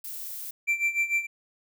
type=noise; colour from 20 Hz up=violet; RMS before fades=-37 dBFS; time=0.04-0.51 s; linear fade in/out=5 ms
type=tone with tremolo; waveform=triangle; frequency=2349 Hz; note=D7; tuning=in tune; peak=-19 dBFS; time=0.67-1.27 s; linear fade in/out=20 ms; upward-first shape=sine; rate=6.7 Hz; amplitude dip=80%
effects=none